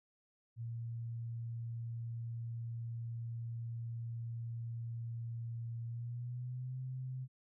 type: tone with pitch glide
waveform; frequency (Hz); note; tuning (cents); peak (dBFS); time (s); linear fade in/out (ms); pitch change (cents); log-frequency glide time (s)
sine; 116.2 to 128.93; A#2 to C3; -5 to -25; -39; 0.56-7.28; 50; +180; 5.85-6.79
effects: none